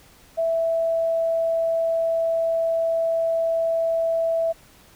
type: tone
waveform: sine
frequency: 659.3 Hz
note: E5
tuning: in tune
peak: -19 dBFS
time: 0.37-4.53 s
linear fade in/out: 20 ms
effects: pink hiss -52 dBFS RMS until 4.95 s